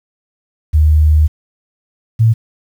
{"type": "tone pair in turn", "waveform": "sine", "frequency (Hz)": [76.7, 112.83], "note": ["D#2", "A2"], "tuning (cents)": [-24, 44], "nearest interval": "perfect fifth", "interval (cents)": 668, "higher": "second", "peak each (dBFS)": -6, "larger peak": "neither", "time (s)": [[0.73, 1.28], [2.19, 2.34]], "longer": "first", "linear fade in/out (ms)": 20, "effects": ["7-bit"]}